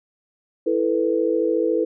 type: chord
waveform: sine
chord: E suspended fourth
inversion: none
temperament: equal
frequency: 329.6 / 440 / 493.9 Hz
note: E4 / A4 / B4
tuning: 0 / 0 / 0 cents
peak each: -22 dBFS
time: 0.66-1.85 s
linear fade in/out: 10 ms
effects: none